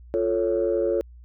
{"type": "chord", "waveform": "sine", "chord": "F augmented", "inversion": "none", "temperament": "equal", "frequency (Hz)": [349.2, 440, 554.4], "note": ["F4", "A4", "C#5"], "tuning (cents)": [0, 0, 0], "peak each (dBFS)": -24, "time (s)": [0.14, 1.01], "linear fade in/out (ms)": 0, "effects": ["tanh soft clip ceiling -13 dBFS", "added 60 Hz sine -43 dBFS peak until 1.24 s"]}